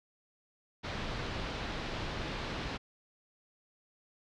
pink low-pass noise, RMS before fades -38 dBFS, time 0.83-2.78 s, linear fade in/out 20 ms, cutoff 4500 Hz, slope 24 dB/octave, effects none

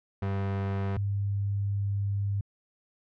35% pulse / sine tone pair in turn, 98 / 100.23 Hz, G2 / G2, 0 / +39 cents, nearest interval unison, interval 39 cents, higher second, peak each -26 dBFS, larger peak neither, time 0.22-0.97 / 0.97-2.41 s, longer second, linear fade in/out 5 ms, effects low-pass 2000 Hz 12 dB/octave

